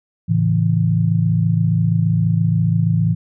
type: chord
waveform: sine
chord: A major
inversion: none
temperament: equal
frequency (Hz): 110 / 138.59 / 164.81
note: A2 / C#3 / E3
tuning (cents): 0 / 0 / 0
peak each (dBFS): -17 / -22 / -16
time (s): 0.28-3.15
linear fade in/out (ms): 20
effects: none